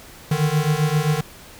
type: beating tone pair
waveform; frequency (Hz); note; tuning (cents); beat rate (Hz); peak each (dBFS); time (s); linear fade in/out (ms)
square; 148.3 / 155.9; D3 / D#3; +17 / +4; 7.6; -21; 0.31-1.21; 5
effects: pink hiss -43 dBFS RMS until 1.59 s